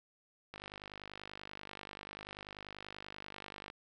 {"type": "click train", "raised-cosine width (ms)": 0.3, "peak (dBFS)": -29, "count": 160, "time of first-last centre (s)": [0.54, 3.701], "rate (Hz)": 50.3, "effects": []}